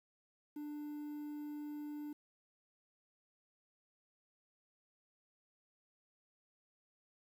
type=tone with quantisation; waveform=triangle; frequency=296.3 Hz; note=D4; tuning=15 cents sharp; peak=-40 dBFS; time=0.56-2.13 s; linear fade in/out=5 ms; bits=11; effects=none